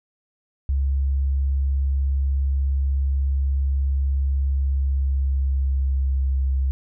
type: tone with pitch glide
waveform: sine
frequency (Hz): 68.3 to 66.66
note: C#2 to C2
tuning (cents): -25 to +33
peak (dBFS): -18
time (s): 0.69-6.71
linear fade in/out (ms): 0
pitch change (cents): -42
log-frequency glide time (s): 4.5-6.47
effects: none